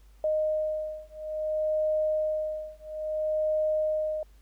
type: beating tone pair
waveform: sine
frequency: 618 / 618.59 Hz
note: D#5 / D#5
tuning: -12 / -10 cents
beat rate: 0.59 Hz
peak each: -29 dBFS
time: 0.24-4.23 s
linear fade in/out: 2 ms
effects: added 50 Hz sine -52 dBFS peak until 4.41 s + pink hiss -66 dBFS RMS until 4.41 s